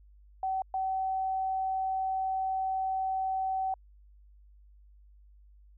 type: tone bursts at uneven times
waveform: sine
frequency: 762 Hz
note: G5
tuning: 49 cents flat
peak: -28 dBFS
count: 2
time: 0.43-0.62 / 0.74-3.74 s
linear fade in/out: 2 ms
effects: added 50 Hz sine -54 dBFS peak until 5.77 s